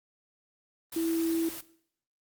sine tone in noise, 329.4 Hz, E4, 1 cent flat, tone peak -26 dBFS, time 0.96-1.49 s, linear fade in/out 5 ms, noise white, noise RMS -40 dBFS, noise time 0.92-1.61 s, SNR +11 dB, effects noise-tail reverb RT60 0.6 s tail -17 dB re dry + Opus 24 kbps

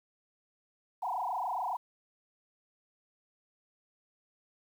sine tone with frequency modulation, 857 Hz, A5, 46 cents flat, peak -31 dBFS, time 1.02-1.77 s, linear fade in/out 10 ms, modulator 27.1 Hz, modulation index 5.3, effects 10-bit

